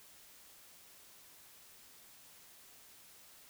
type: silence
effects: white hiss -59 dBFS RMS until 3.49 s